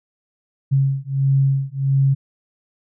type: beating tone pair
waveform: sine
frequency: 135.7 / 137.2 Hz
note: C#3 / C#3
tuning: -36 / -17 cents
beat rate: 1.5 Hz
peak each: -18 dBFS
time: 0.71-2.15 s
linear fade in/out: 20 ms
effects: none